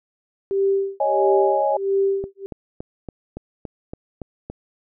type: tone with tremolo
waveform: sine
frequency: 392 Hz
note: G4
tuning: in tune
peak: -15 dBFS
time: 0.51-2.46 s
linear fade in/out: 0 ms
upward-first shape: sine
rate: 1.5 Hz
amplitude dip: 100%
type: chord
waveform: sine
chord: C# suspended second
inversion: none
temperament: just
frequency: 554.4 / 623.7 / 831.5 Hz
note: C#5 / D#5 / G#5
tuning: 0 / +4 / +2 cents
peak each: -21 / -22 / -21 dBFS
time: 1-1.77 s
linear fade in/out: 5 ms
type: click train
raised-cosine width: 2 ms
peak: -18 dBFS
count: 9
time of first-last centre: 2.24-4.5 s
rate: 3.54 Hz
effects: none